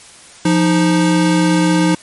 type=tone pair together; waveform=square; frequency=174.6 / 311.1 Hz; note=F3 / D#4; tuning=0 / 0 cents; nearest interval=minor seventh; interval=1000 cents; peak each=-14 dBFS; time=0.45-1.95 s; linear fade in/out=5 ms; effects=white hiss -40 dBFS RMS until 2.02 s + MP3 48 kbps